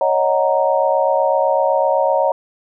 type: chord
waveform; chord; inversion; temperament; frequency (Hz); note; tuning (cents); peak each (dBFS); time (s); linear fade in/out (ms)
sine; D# minor seventh; third; equal; 554.4 / 622.3 / 740 / 932.3; C#5 / D#5 / F#5 / A#5; 0 / 0 / 0 / 0; -17 / -18 / -21 / -19; 0.01-2.32; 2
effects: none